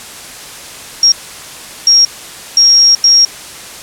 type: tone bursts at uneven times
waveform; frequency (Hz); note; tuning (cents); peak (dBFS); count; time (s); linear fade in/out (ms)
sine; 5588; F8; 0; -3; 4; 1.03-1.12 / 1.87-2.05 / 2.57-2.95 / 3.04-3.25; 2
effects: white hiss -29 dBFS RMS until 3.82 s + low-pass 10000 Hz 12 dB/octave